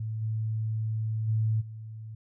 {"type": "tone with level steps", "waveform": "sine", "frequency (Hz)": 110, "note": "A2", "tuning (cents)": 0, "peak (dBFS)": [-30, -27, -23, -38], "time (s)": [0, 2.15], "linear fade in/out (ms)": 5, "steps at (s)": [0.21, 1.27, 1.6], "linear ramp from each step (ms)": 20, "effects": []}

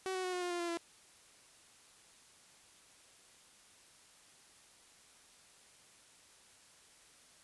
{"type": "tone with pitch steps", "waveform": "sawtooth", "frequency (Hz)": [377.6, 371.8, 366, 360.3, 354.8, 349.3, 343.9, 338.5], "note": ["F#4", "F#4", "F#4", "F#4", "F4", "F4", "F4", "E4"], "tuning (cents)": [35, 8, -19, -46, 27, 0, -27, 46], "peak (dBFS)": -32, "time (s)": [0.06, 0.772], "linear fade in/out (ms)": 0, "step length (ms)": 89, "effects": ["white hiss -62 dBFS RMS until 7.43 s", "resampled to 24000 Hz"]}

